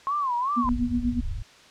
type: tone with vibrato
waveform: sine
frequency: 1063 Hz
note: C6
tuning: 27 cents sharp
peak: -23 dBFS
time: 0.07-0.69 s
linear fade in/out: 0 ms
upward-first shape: sine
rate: 2.6 Hz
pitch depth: 190 cents each way
type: tone with tremolo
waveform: sine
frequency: 242.2 Hz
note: B3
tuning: 34 cents flat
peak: -20 dBFS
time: 0.56-1.21 s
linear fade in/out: 20 ms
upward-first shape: sine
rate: 8.2 Hz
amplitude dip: 75%
type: low-pass noise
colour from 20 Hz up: pink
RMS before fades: -31 dBFS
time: 0.64-1.43 s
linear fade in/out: 5 ms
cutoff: 100 Hz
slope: 24 dB/octave
effects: white hiss -51 dBFS RMS until 1.7 s + low-pass 5000 Hz 12 dB/octave